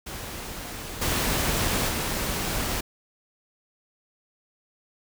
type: noise with level steps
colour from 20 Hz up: pink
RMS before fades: -36 / -25 / -28 dBFS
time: 0.06-2.81 s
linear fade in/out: 10 ms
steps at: 1.01 / 1.88 s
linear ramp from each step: 10 ms
effects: none